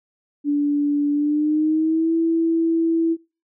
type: tone with pitch glide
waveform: sine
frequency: 290 to 329.3 Hz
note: D4 to E4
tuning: -22 to -2 cents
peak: -16 dBFS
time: 0.44-3.17 s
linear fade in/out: 50 ms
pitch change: +220 cents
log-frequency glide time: 1.12-2.14 s
effects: noise-tail reverb RT60 0.3 s tail -22 dB re dry